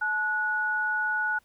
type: tone pair together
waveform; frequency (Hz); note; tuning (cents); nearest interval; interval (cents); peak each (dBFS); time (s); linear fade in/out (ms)
sine; 861 / 1465.1; A5 / F#6; -38 / -17; major sixth; 921; -32 / -25; 0.01-1.39; 10
effects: pink hiss -65 dBFS RMS until 1.44 s